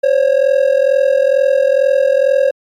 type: ring-modulated tone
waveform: triangle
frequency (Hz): 544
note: C#5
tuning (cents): -33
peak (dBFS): -4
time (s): 0.03-2.51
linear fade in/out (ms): 10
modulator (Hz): 21.1
effects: MP3 64 kbps